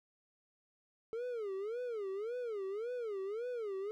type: tone with vibrato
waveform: triangle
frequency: 436.6 Hz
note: A4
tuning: 13 cents flat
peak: -35 dBFS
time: 1.13-3.91 s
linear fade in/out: 0 ms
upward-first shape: sine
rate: 1.8 Hz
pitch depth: 230 cents each way
effects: none